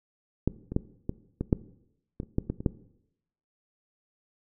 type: clicks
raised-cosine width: 3 ms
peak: -10 / -21 / -11 / -16 / -16 / -8 / -19 / -29 / -11 / -16 / -23 / -10 dBFS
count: 12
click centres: 0.476 / 0.72 / 0.764 / 1.094 / 1.41 / 1.528 / 2.201 / 2.232 / 2.384 / 2.5 / 2.605 / 2.662 s
effects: noise-tail reverb RT60 0.8 s tail -18 dB re dry